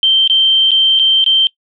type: tone with dropouts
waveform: sine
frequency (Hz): 3131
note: G7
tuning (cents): -3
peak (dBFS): -7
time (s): 0.03-1.47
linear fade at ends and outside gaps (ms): 1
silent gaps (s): 0.276-0.298 / 0.708-0.716 / 0.991-0.996 / 1.242-1.262
effects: noise-tail reverb RT60 0.1 s tail -21 dB re dry